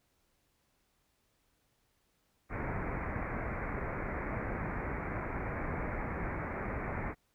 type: low-pass noise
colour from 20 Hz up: pink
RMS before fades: -37 dBFS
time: 2.49-7.15 s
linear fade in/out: 50 ms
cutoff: 2300 Hz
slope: 96 dB/octave
effects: pink hiss -75 dBFS RMS until 7.34 s